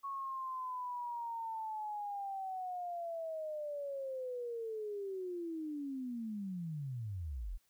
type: linear sweep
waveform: sine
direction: down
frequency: 1108.7 to 34.65 Hz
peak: -38 dBFS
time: 0.03-7.58 s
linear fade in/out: 20 ms
effects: white hiss -75 dBFS RMS until 7.69 s